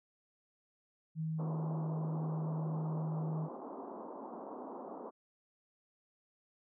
sine tone with pitch glide, 159 to 157.9 Hz, D#3 to D#3, +38 to +26 cents, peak -34 dBFS, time 1.15-3.49 s, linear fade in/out 50 ms, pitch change -12 cents, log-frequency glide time 1.31-2.21 s
pink band-pass noise, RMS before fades -46 dBFS, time 1.38-5.11 s, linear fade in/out 20 ms, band 220 to 1100 Hz, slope 48 dB/octave
effects none

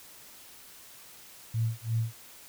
sine tone with tremolo, 113.6 Hz, A#2, 44 cents flat, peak -24 dBFS, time 1.54-2.15 s, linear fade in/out 5 ms, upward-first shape sine, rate 2.9 Hz, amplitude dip 100%, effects white hiss -51 dBFS RMS until 2.48 s

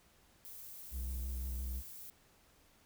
violet noise, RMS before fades -50 dBFS, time 0.45-2.1 s, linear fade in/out 0 ms
triangle tone with vibrato, 63.3 Hz, B1, 43 cents sharp, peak -35 dBFS, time 0.91-1.83 s, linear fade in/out 50 ms, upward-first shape sine, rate 5.9 Hz, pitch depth 33 cents each way
effects pink hiss -67 dBFS RMS until 2.85 s

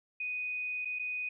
sine tone with dropouts, 2489 Hz, D#7, in tune, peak -33 dBFS, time 0.2-1.29 s, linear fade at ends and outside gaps 5 ms, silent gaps 0.849-0.854 / 0.989-0.994 s, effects none

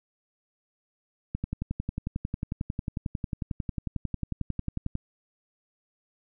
click train, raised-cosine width 5 ms, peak -17 dBFS, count 41, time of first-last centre 1.35-4.954 s, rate 11.1 Hz, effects none

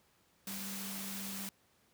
sine tone in noise, 196 Hz, G3, in tune, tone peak -44 dBFS, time 0.47-1.49 s, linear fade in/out 2 ms, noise white, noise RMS -43 dBFS, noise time 0.47-1.49 s, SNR -4 dB, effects pink hiss -70 dBFS RMS until 1.93 s + high-pass 80 Hz 12 dB/octave

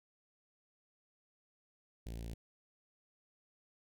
sawtooth tone with notch filter, 56.9 Hz, A#1, 41 cents flat, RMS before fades -44 dBFS, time 2.06-2.34 s, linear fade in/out 5 ms, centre 1200 Hz, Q 0.51, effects none

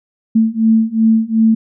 sine beating tone pair, 221.5 / 224.2 Hz, A3 / A3, +12 / +33 cents, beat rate 2.7 Hz, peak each -13 / -12 dBFS, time 0.35-1.55 s, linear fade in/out 10 ms, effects none

